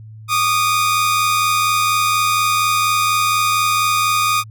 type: tone pair together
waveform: sawtooth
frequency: 1147 / 1231.2 Hz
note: D6 / D#6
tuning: -41 / -19 cents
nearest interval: minor second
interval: 122 cents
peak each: -19 / -11 dBFS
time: 0.28-4.44 s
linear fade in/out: 50 ms
effects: added 109 Hz sine -34 dBFS peak until 4.5 s